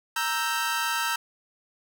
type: chord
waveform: sawtooth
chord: E diminished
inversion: second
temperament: equal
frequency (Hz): 932.3 / 1318.5 / 1568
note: Bb5 / E6 / G6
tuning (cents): 0 / 0 / 0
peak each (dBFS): -26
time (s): 0.16-1.16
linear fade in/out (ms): 5
effects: none